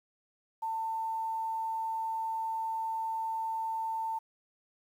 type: tone with quantisation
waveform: sine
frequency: 895 Hz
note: A5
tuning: 29 cents sharp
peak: -31 dBFS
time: 0.62-4.19 s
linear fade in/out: 10 ms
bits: 10
effects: none